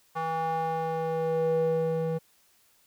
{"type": "tone with band-pass filter sweep", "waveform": "square", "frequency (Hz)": 162.2, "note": "E3", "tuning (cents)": -28, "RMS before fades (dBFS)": -28, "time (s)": [0.15, 2.19], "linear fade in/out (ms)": 20, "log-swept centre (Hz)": [970, 360], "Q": 3.5, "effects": ["white hiss -64 dBFS RMS until 2.86 s"]}